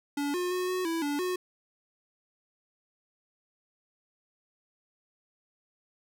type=tone with pitch steps; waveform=square; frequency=286.2 / 358.4 / 364.2 / 367.8 / 330 / 288.7 / 364.2 Hz; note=D4 / F4 / F#4 / F#4 / E4 / D4 / F#4; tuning=-45 / +45 / -27 / -10 / +2 / -30 / -27 cents; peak=-29 dBFS; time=0.17-1.36 s; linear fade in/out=5 ms; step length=170 ms; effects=none